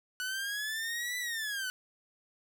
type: linear two-way sweep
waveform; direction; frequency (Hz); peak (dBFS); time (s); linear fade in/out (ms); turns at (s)
sawtooth; up then down; 1480 to 1991 to 1480; -30; 0.2-1.7; 0; 1.18
effects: none